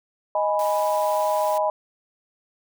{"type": "chord", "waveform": "sine", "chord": "G# minor", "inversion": "second", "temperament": "equal", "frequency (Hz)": [622.3, 830.6, 987.8], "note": ["D#5", "G#5", "B5"], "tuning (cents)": [0, 0, 0], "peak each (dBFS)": [-22, -25, -25], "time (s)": [0.35, 1.7], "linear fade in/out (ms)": 2}
{"type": "high-pass noise", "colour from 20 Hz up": "white", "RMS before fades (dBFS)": -39, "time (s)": [0.59, 1.58], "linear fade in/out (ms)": 2, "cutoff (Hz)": 1100, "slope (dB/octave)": 12}
{"effects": []}